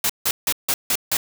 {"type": "noise bursts", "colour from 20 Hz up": "white", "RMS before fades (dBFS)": -20, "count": 6, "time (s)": [0.04, 1.17], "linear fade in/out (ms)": 2, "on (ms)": 55, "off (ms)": 160, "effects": []}